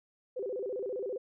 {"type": "tone with vibrato", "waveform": "sine", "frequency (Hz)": 445.5, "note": "A4", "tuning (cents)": 22, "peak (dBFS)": -33, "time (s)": [0.36, 1.18], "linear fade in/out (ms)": 10, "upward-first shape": "square", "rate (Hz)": 15, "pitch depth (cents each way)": 220, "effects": []}